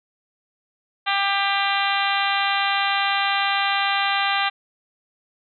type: harmonic tone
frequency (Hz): 396.7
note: G4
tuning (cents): +21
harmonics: 2 / 3 / 4 / 5 / 6 / 7 / 8 / 9 / 10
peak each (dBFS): -24 / -26 / -27 / -28 / -29 / -29 / -30 / -31 / -31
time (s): 1.06-4.5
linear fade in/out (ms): 20
effects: none